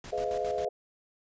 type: noise with tremolo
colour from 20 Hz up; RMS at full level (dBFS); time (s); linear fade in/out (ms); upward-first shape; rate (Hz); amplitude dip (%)
pink; -44; 0.04-0.65; 2; square; 7.4; 70
type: chord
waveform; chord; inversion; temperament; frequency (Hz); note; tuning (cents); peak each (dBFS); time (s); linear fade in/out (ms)
sine; F half-diminished seventh; first; just; 419.1 / 502.9 / 628.6 / 698.5; Ab4 / Cb5 / Eb5 / F5; +16 / +31 / +18 / 0; -34; 0.12-0.69; 10
effects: resampled to 16000 Hz